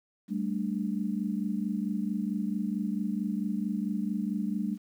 sine chord, G suspended second, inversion none, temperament just, 196 / 220.5 / 294 Hz, G3 / A3 / D4, 0 / +4 / +2 cents, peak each -31 / -32 / -36 dBFS, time 0.28-4.78 s, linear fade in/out 50 ms, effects 10-bit

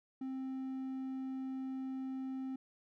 triangle tone, 263.4 Hz, C4, 12 cents sharp, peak -36 dBFS, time 0.21-2.56 s, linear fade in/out 5 ms, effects none

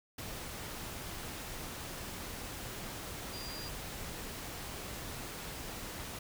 sine tone in noise, 4791 Hz, D8, 34 cents sharp, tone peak -45 dBFS, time 3.33-3.69 s, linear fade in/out 5 ms, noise pink, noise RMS -43 dBFS, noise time 0.18-6.19 s, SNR -5 dB, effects none

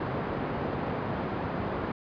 pink band-pass noise, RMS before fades -32 dBFS, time 0-1.92 s, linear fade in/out 5 ms, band 110 to 1200 Hz, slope 12 dB/octave, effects resampled to 11025 Hz

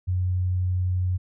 sine tone, 91.2 Hz, F#2, 24 cents flat, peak -21 dBFS, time 0.07-1.18 s, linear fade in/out 20 ms, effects none

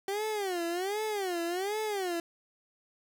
30% pulse tone with vibrato, 382.8 Hz, G4, 41 cents flat, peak -28 dBFS, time 0.08-2.2 s, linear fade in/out 2 ms, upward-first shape sine, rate 1.3 Hz, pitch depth 220 cents each way, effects none

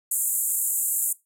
pink band-pass noise, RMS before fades -25 dBFS, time 0.11-1.13 s, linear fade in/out 5 ms, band 7200 to 15000 Hz, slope 96 dB/octave, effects noise-tail reverb RT60 0.2 s tail -19 dB re dry

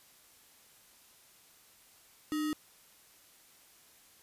sine tone with sample-and-hold, 303.2 Hz, D#4, 45 cents flat, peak -30 dBFS, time 2.32-2.53 s, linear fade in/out 0 ms, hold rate 1575 Hz, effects white hiss -61 dBFS RMS until 4.22 s + resampled to 32000 Hz

